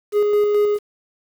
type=tone with tremolo; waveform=triangle; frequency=415.3 Hz; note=G#4; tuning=in tune; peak=-11 dBFS; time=0.12-0.79 s; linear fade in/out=50 ms; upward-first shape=square; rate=4.7 Hz; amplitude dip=25%; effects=7-bit

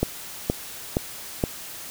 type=click train; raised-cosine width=2 ms; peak=-7 dBFS; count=4; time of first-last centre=0.03-1.438 s; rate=2.13 Hz; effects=white hiss -38 dBFS RMS until 1.9 s

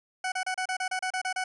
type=tone bursts; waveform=20% pulse; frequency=745 Hz; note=F#5; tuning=12 cents sharp; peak=-23 dBFS; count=11; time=0.24-1.44 s; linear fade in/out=5 ms; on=80 ms; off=32 ms; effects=resampled to 24000 Hz

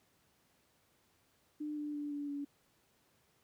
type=tone with pitch steps; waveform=sine; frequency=300 / 296.2 / 292.5 / 288.8 / 285.1 Hz; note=D4 / D4 / D4 / D4 / C#4; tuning=+37 / +15 / -7 / -29 / +49 cents; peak=-37 dBFS; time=1.6-2.45 s; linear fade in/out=10 ms; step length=170 ms; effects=pink hiss -72 dBFS RMS until 3.43 s + high-pass 80 Hz 12 dB/octave

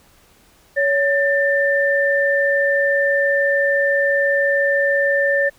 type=tone pair together; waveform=sine; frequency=560.3 / 1787 Hz; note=C#5 / A6; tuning=+18 / +26 cents; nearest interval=octave + minor sixth; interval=2008 cents; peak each=-17 dBFS; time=0.76-5.5 s; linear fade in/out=20 ms; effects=pink hiss -53 dBFS RMS until 5.58 s

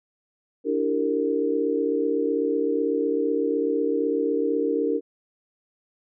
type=chord; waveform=sine; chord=E half-diminished seventh; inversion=third; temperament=equal with one note detuned; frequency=293.7 / 329.6 / 392 / 460 Hz; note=D4 / E4 / G4 / Bb4; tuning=0 / 0 / 0 / -23 cents; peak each=-26 / -30 / -28 / -24 dBFS; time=0.64-5.01 s; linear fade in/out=50 ms; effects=none

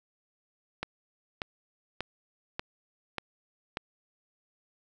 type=click train; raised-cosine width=0.3 ms; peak=-16 dBFS; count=6; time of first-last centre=0.83-3.771 s; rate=1.7 Hz; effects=none

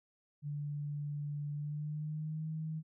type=tone with pitch glide; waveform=sine; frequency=146.2 to 157.6 Hz; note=D3 to D#3; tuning=-7 to +23 cents; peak=-36 dBFS; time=0.42-2.83 s; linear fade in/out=50 ms; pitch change=+130 cents; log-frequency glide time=1.52-2.48 s; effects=none

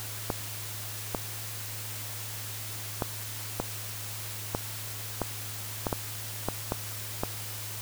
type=clicks; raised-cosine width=1 ms; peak=-13 dBFS; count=11; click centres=0.302 / 1.148 / 3.022 / 3.6 / 4.549 / 5.217 / 5.868 / 5.928 / 6.486 / 6.721 / 7.235 s; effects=added 106 Hz sine -41 dBFS peak until 7.81 s + white hiss -39 dBFS RMS until 7.81 s

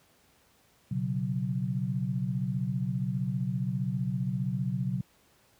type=chord; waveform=sine; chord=B suspended second; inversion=none; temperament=equal; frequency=123.47 / 138.59 / 185 Hz; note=B2 / C#3 / F#3; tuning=0 / 0 / 0 cents; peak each=-32 dBFS; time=0.91-5.01 s; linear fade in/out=5 ms; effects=pink hiss -64 dBFS RMS until 5.59 s + high-pass 60 Hz 12 dB/octave

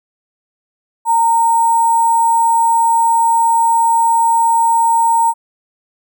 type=tone with sample-and-hold; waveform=sine; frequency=917 Hz; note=A#5; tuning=29 cents flat; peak=-9 dBFS; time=1.05-5.34 s; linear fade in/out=50 ms; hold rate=8820 Hz; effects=none

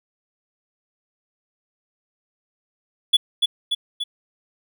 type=tone with echo; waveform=triangle; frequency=3421 Hz; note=A7; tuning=49 cents flat; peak=-9 dBFS; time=3.13-3.17 s; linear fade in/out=10 ms; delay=290 ms; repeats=3; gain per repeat=-4 dB; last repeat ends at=4.04 s; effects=none

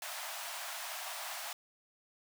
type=high-pass noise; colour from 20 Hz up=pink; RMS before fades=-42 dBFS; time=0.02-1.53 s; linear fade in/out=2 ms; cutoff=610 Hz; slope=96 dB/octave; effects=none

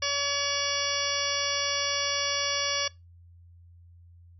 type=harmonic tone; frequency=568 Hz; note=C#5; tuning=42 cents sharp; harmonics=1 / 2 / 3 / 4 / 5 / 6 / 8 / 9 / 10; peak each=-35 / -35 / -35 / -35 / -35 / -35 / -35 / -35 / -35 dBFS; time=0.02-2.88 s; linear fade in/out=5 ms; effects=noise-tail reverb RT60 0.2 s tail -21 dB re dry + added 86 Hz sine -50 dBFS peak until 4.39 s

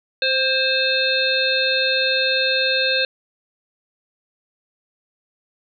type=harmonic tone with a mistuned harmonic; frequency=523.3 Hz; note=C5; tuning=in tune; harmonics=1 / 3 / 5 / 7 / 8; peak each=-23 / -23 / -23 / -23 / -23 dBFS; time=0.22-3.05 s; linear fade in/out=2 ms; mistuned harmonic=3; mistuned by=+25 cents; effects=none

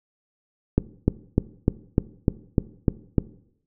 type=click train; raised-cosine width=3 ms; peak=-4 dBFS; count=9; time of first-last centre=0.78-3.182 s; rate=3.33 Hz; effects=noise-tail reverb RT60 0.7 s tail -18 dB re dry

